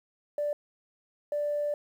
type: tone pair in turn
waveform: sine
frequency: 587.3 / 587.3 Hz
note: D5 / D5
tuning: 0 / 0 cents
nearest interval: unison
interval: 0 cents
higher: neither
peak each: -26 dBFS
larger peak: neither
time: 0.38-0.53 / 1.32-1.74 s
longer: second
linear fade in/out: 2 ms
effects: tanh soft clip ceiling -22 dBFS + 10-bit